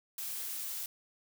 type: noise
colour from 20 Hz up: blue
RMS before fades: -39 dBFS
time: 0.18-0.86 s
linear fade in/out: 2 ms
effects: none